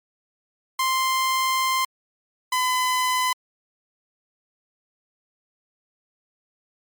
sawtooth tone pair in turn, 1046.5 / 1011.4 Hz, C6 / B5, 0 / +41 cents, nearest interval minor second, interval 59 cents, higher first, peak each -16 dBFS, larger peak neither, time 0.79-1.85 / 2.52-3.33 s, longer first, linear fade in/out 5 ms, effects MP3 96 kbps

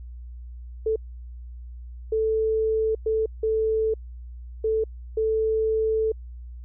sine tone bursts at uneven times, 440 Hz, A4, in tune, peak -20 dBFS, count 6, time 0.86-0.96 / 2.12-2.95 / 3.06-3.26 / 3.43-3.94 / 4.64-4.84 / 5.17-6.12 s, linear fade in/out 5 ms, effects added 60 Hz sine -36 dBFS peak until 6.64 s

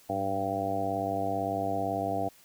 harmonic tone with a mistuned harmonic, 97.9 Hz, G2, 2 cents flat, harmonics 1 / 2 / 3 / 4 / 5 / 6 / 7 / 8, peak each -39 / -40 / -36 / -42 / -37 / -41 / -31 / -35 dBFS, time 0.09-2.29 s, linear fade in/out 10 ms, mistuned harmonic 1, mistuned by +88 cents, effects white hiss -58 dBFS RMS until 2.44 s

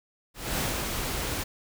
pink noise with ADSR envelope, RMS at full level -28 dBFS, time 0.34-1.44 s, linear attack 240 ms, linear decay 220 ms, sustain -3 dB, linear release 13 ms, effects none

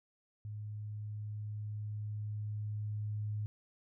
sine tone with level ramp, 105.5 Hz, G#2, 28 cents sharp, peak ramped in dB -40 to -34 dBFS, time 0.45-3.46 s, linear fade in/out 0 ms, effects none

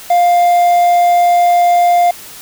triangle tone with quantisation, 701 Hz, F5, 6 cents sharp, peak -5 dBFS, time 0.1-2.11 s, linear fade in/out 5 ms, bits 5, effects white hiss -33 dBFS RMS until 2.41 s

